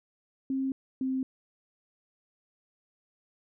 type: tone pair in turn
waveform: sine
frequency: 266.9 / 262 Hz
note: C4 / C4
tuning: +35 / +2 cents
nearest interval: unison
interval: 33 cents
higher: first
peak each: -27 dBFS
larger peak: neither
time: 0.5-0.72 / 1.01-1.23 s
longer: neither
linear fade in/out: 2 ms
effects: none